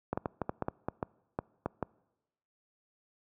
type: clicks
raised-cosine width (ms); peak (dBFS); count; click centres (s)
1; -17; 12; 0.13 / 0.175 / 0.258 / 0.417 / 0.494 / 0.623 / 0.684 / 0.885 / 1.028 / 1.389 / 1.66 / 1.827
effects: noise-tail reverb RT60 1.0 s tail -25 dB re dry + high-pass 80 Hz 12 dB/octave